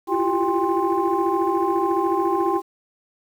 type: tone cluster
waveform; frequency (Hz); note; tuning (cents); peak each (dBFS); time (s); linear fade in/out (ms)
sine; 335.2 / 349.3 / 387.8 / 799 / 1052; E4 / F4 / G4 / G5 / C6; +29 / 0 / -19 / +33 / +9; -24; 0.07-2.62; 50
effects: tanh soft clip ceiling -10 dBFS + 8-bit